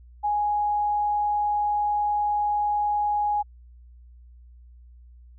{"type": "tone", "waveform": "sine", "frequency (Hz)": 830.6, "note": "G#5", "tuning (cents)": 0, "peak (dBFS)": -21, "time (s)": [0.23, 3.43], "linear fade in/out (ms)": 20, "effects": ["added 60 Hz sine -46 dBFS peak until 5.38 s"]}